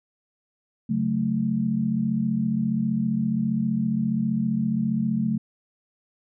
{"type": "chord", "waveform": "sine", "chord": "F# minor", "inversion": "second", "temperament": "equal", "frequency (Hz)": [138.59, 185, 220], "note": ["C#3", "F#3", "A3"], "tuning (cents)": [0, 0, 0], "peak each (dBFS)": [-29, -27, -23], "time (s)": [0.89, 5.38], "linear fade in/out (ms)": 10, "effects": []}